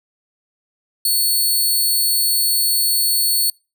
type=tone; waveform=10% pulse; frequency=4415 Hz; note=C#8; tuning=8 cents flat; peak=-8 dBFS; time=1.05-3.5 s; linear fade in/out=2 ms; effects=noise-tail reverb RT60 0.3 s tail -26 dB re dry